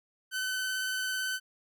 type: tone with vibrato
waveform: sawtooth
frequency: 1519 Hz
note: F#6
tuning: 45 cents sharp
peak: -27 dBFS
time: 0.31-1.4 s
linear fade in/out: 50 ms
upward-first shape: sine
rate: 18 Hz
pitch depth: 14 cents each way
effects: none